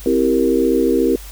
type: chord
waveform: sine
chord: C dominant seventh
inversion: none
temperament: equal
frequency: 261.6 / 329.6 / 392 / 466.2 Hz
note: C4 / E4 / G4 / Bb4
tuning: 0 / 0 / 0 / 0 cents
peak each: -18 dBFS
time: 0.06-1.16 s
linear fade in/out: 2 ms
effects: added 50 Hz sine -33 dBFS peak until 1.31 s + white hiss -39 dBFS RMS until 1.31 s